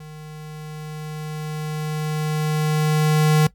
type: tone with level ramp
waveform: square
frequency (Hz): 153.5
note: D#3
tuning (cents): -23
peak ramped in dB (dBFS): -37 to -13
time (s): 0-3.47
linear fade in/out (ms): 5
effects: noise-tail reverb RT60 0.1 s tail -18 dB re dry + added 50 Hz sine -52 dBFS peak until 3.54 s

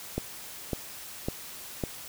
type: click train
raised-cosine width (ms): 2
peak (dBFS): -15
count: 4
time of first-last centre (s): 0.18-1.837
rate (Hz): 1.81
effects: white hiss -43 dBFS RMS until 2.08 s

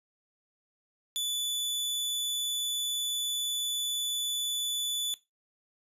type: tone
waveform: sawtooth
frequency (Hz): 3474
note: A7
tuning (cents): -23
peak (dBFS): -26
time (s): 1.16-5.14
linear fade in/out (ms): 0
effects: noise-tail reverb RT60 0.2 s tail -17 dB re dry + resampled to 32000 Hz

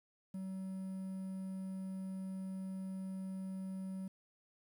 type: tone with quantisation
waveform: triangle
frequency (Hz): 189.7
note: F#3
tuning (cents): +43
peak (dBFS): -38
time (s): 0.34-4.08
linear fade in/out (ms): 5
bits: 11
effects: none

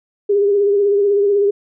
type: tone with vibrato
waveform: sine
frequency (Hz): 404.3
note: G#4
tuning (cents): -46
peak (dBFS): -11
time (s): 0.29-1.51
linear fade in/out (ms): 10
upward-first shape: triangle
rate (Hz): 16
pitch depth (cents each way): 47
effects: none

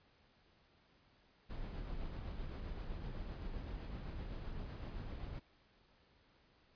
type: noise with tremolo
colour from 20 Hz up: brown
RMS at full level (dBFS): -43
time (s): 1.49-5.4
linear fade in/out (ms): 20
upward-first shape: sine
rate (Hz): 7.8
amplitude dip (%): 30
effects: pink hiss -70 dBFS RMS until 6.75 s + resampled to 11025 Hz

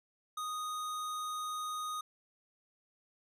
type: tone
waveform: square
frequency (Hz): 1242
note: D#6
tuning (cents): -3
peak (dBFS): -37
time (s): 0.37-2.01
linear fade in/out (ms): 5
effects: resampled to 32000 Hz

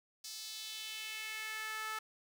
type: tone with high-pass filter sweep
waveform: sawtooth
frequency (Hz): 435.8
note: A4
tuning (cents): -17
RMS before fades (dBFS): -43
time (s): 0.24-1.99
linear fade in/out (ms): 5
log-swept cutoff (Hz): 5000 to 1300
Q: 2.3
effects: none

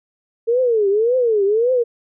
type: tone with vibrato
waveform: sine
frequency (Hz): 449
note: A4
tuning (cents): +35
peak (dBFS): -13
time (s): 0.47-1.84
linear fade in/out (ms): 20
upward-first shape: triangle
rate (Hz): 1.8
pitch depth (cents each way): 260
effects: none

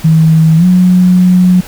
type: tone with pitch glide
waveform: sine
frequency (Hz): 160 to 181.68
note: D#3 to F#3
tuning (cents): +49 to -31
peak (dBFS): -3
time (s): 0.04-1.61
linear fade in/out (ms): 10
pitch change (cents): +220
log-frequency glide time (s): 0.57-0.65
effects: pink hiss -30 dBFS RMS until 1.67 s

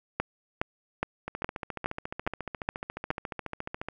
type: two click trains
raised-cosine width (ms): 0.5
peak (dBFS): -19 / -11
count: 38 / 8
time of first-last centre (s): 1.28-3.886 / 0.2-3.105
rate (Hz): 14.2 / 2.41
effects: none

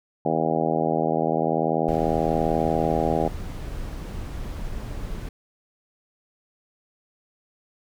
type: harmonic tone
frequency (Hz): 80.3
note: E2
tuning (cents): -45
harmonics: 2 / 3 / 4 / 5 / 6 / 7 / 8 / 9 / 10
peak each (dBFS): -29 / -29 / -29 / -29 / -29 / -29 / -29 / -29 / -29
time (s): 0.25-3.28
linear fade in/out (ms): 5
type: noise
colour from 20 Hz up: brown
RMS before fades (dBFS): -32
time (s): 1.88-5.29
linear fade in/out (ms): 5
effects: none

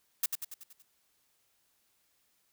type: noise with echo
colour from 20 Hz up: blue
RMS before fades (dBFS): -28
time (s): 0.23-0.26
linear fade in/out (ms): 5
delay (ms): 94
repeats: 6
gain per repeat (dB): -5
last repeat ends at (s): 0.824
effects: white hiss -73 dBFS RMS until 2.52 s

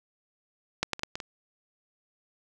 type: clicks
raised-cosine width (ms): 0.2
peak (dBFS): -8 / -10 / -22 / -11 / -16 / -19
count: 6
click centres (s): 0.83 / 0.933 / 0.994 / 1.034 / 1.155 / 1.202
effects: none

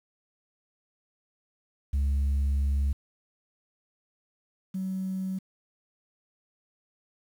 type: tone pair in turn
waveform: sine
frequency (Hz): 69.6 / 188.84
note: C#2 / F#3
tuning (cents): +8 / +36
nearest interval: octave + perfect fourth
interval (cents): 1728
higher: second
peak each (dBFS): -20 / -28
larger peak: first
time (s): 1.93-2.93 / 4.74-5.39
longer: first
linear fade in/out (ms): 10
effects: tanh soft clip ceiling -22 dBFS + 9-bit

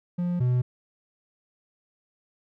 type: tone pair in turn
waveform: triangle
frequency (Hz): 176.2 / 124.59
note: F3 / B2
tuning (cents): +16 / +16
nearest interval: tritone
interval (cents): 600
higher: first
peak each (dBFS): -22 / -18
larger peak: second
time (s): 0.18-0.4 / 0.4-0.62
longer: neither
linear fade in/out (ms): 10
effects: none

